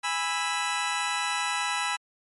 20% pulse chord, E major, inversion first, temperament just, 824.1 / 988.9 / 1318.5 Hz, G#5 / B5 / E6, -14 / +2 / 0 cents, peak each -27 / -25 / -26 dBFS, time 0.03-1.97 s, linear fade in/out 20 ms, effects MP3 48 kbps

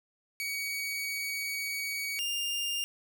sawtooth tone pair in turn, 2254 / 2804 Hz, C#7 / F7, +28 / +6 cents, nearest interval major third, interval 378 cents, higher second, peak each -29 / -27 dBFS, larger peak second, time 0.4-2.19 / 2.19-2.84 s, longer first, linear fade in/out 0 ms, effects none

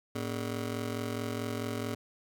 20% pulse ring-modulated tone, 172.2 Hz, F3, 24 cents flat, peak -25 dBFS, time 0.15-1.95 s, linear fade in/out 5 ms, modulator 63.8 Hz, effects none

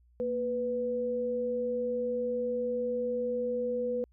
sine tone pair together, 233.1 / 493.9 Hz, A#3 / B4, 0 / 0 cents, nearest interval octave + minor second, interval 1300 cents, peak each -37 / -29 dBFS, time 0.2-4.04 s, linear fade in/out 0 ms, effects added 60 Hz sine -60 dBFS peak until 4.12 s

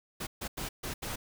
pink noise bursts at uneven times, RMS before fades -37 dBFS, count 5, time 0.2-0.27 / 0.41-0.48 / 0.57-0.69 / 0.83-0.94 / 1.02-1.16 s, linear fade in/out 10 ms, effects none

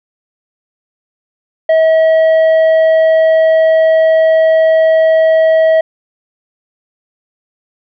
triangle tone with tanh clipping, 642 Hz, E5, 46 cents flat, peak -7 dBFS, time 1.69-5.81 s, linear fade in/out 5 ms, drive 10 dB, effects none

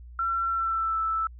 sine tone with pitch glide, 1354 to 1318.5 Hz, E6 to E6, +46 to 0 cents, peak -24 dBFS, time 0.19-1.27 s, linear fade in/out 2 ms, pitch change -46 cents, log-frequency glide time 0.47-0.99 s, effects added 60 Hz sine -42 dBFS peak until 1.39 s

